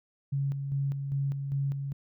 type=tone with tremolo; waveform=sine; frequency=138.8 Hz; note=C#3; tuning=3 cents sharp; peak=-26 dBFS; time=0.32-1.93 s; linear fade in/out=10 ms; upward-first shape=square; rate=2.5 Hz; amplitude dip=45%; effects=none

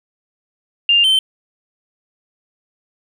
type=tone pair in turn; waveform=sine / triangle; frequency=2800 / 3095 Hz; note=F7 / G7; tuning=+4 / -23 cents; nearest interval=major second; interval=173 cents; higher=second; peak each=-9 dBFS; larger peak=neither; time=0.89-1.04 / 1.04-1.19 s; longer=neither; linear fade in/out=2 ms; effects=none

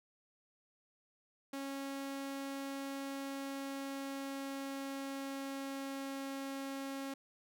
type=tone with pitch glide; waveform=sawtooth; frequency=274.7 to 272.8 Hz; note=C#4 to C#4; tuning=-16 to -28 cents; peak=-36 dBFS; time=1.53-7.14 s; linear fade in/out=5 ms; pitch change=-12 cents; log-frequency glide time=3.03-6.33 s; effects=none

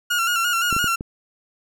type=tone with vibrato; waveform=30% pulse; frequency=1396.9 Hz; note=F6; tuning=in tune; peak=-16 dBFS; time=0.1-0.96 s; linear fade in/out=10 ms; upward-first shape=square; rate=5.8 Hz; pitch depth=46 cents each way
type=clicks; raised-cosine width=3 ms; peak=-15 dBFS; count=4; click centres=0.727 / 0.765 / 0.843 / 1.009 s
effects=none

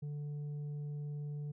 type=tone with tanh clipping; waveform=sine; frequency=146.83 Hz; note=D3; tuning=in tune; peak=-39 dBFS; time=0.02-1.52 s; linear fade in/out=10 ms; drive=4 dB; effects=none

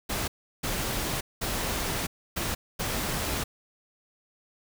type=noise bursts at uneven times; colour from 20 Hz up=pink; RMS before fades=-30 dBFS; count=5; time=0.09-0.28 / 0.63-1.21 / 1.41-2.07 / 2.36-2.55 / 2.79-3.44 s; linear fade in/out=10 ms; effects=none

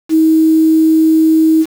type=tone with quantisation; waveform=sine; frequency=318.5 Hz; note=D#4; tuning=41 cents sharp; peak=-6 dBFS; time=0.09-1.66 s; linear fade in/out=50 ms; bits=5; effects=none

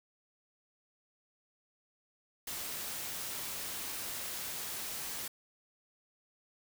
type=noise; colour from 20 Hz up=white; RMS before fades=-40 dBFS; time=2.47-5.28 s; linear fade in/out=5 ms; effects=none

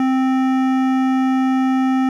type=tone with hard clipping; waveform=sine; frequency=261.6 Hz; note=C4; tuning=in tune; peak=-16 dBFS; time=0-2.09 s; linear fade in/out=2 ms; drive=14 dB; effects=none

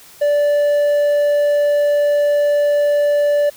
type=tone; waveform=triangle; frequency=583 Hz; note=D5; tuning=13 cents flat; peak=-10 dBFS; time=0.21-3.5 s; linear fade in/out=10 ms; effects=white hiss -43 dBFS RMS until 3.56 s

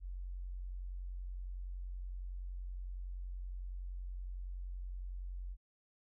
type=tone; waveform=sine; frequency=45.35 Hz; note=F#1; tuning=34 cents flat; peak=-40 dBFS; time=0-5.57 s; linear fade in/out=50 ms; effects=none

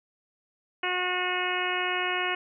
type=harmonic tone; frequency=362.7 Hz; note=F#4; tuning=34 cents flat; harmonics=1 / 2 / 3 / 4 / 5 / 6 / 7 / 8; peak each=-34 / -34 / -34 / -34 / -34 / -34 / -34 / -34 dBFS; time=0.83-2.35 s; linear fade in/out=5 ms; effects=none

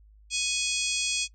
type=harmonic tone with a mistuned harmonic; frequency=834 Hz; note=G#5; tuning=7 cents sharp; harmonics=3 / 4 / 5 / 6 / 7 / 8 / 9 / 10; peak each=-32 / -33 / -34 / -35 / -35 / -36 / -37 / -37 dBFS; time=0.3-1.28 s; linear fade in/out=50 ms; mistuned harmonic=5; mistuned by=+93 cents; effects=noise-tail reverb RT60 0.1 s tail -19 dB re dry + added 52 Hz sine -52 dBFS peak until 1.34 s

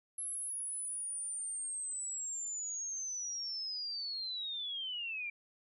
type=linear sweep; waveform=sine; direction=down; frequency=11070 to 2337 Hz; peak=-37 dBFS; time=0.18-5.3 s; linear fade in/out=5 ms; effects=none

